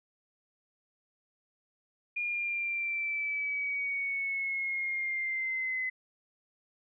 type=linear sweep; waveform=sine; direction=down; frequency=2428 to 2028 Hz; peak=-30 dBFS; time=2.16-5.9 s; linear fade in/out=10 ms; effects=none